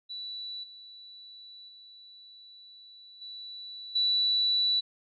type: tone with level steps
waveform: sine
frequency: 3951 Hz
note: B7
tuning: in tune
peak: -36 / -46 / -49 / -40 / -23 dBFS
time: 0.09-4.81 s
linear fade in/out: 20 ms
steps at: 0.63 / 1.68 / 3.21 / 3.95 s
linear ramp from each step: 10 ms
effects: none